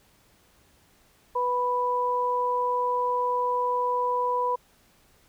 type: tone pair together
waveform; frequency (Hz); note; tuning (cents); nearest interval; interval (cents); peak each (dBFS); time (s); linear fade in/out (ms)
sine; 493.9 / 987.8; B4 / B5; 0 / 0; octave; 1200; -28 / -24; 1.35-4.56; 10
effects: pink hiss -61 dBFS RMS until 5.28 s